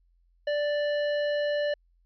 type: tone with tanh clipping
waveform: sine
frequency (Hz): 587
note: D5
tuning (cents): -1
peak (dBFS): -27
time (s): 0.47-1.74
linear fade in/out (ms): 5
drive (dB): 17
effects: added 43 Hz sine -62 dBFS peak until 2.05 s + resampled to 11025 Hz